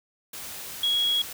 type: tone in noise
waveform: sine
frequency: 3319 Hz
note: G#7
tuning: 2 cents flat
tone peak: -21 dBFS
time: 0.83-1.22 s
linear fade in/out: 5 ms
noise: white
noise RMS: -38 dBFS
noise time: 0.33-1.33 s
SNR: +14 dB
effects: none